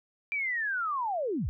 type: linear sweep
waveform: sine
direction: down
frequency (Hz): 2368 to 43.65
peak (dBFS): -28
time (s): 0.32-1.49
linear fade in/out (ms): 0
effects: none